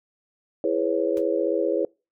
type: chord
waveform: sine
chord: C# minor seventh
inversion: first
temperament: just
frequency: 332.6 / 415.8 / 498.9 / 554.4 Hz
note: E4 / G#4 / B4 / C#5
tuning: +16 / +2 / +17 / 0 cents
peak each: -26 dBFS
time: 0.64-1.85 s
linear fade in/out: 2 ms
type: noise with exponential decay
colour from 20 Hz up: pink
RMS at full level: -41 dBFS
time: 1.17-1.25 s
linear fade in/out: 0 ms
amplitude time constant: 17 ms
effects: noise-tail reverb RT60 0.3 s tail -26 dB re dry